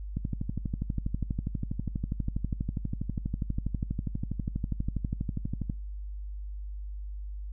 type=click train; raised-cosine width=5 ms; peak=-18 dBFS; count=69; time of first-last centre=0.17-5.698 s; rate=12.3 Hz; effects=noise-tail reverb RT60 0.3 s tail -25 dB re dry + added 50 Hz sine -35 dBFS peak until 7.52 s